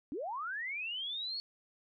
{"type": "linear sweep", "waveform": "sine", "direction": "up", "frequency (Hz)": [248.6, 4435], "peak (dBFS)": -36, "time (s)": [0.12, 1.4], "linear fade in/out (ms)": 0, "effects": []}